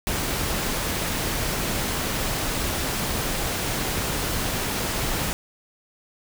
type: noise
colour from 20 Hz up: pink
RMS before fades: -26 dBFS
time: 0.07-5.33 s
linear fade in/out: 0 ms
effects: none